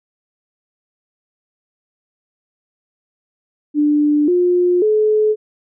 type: tone with pitch steps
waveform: sine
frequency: 296.1 / 356.2 / 428.5 Hz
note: D4 / F4 / A4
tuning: +14 / +34 / -46 cents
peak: -11 dBFS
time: 3.74-5.36 s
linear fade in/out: 50 ms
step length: 540 ms
effects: none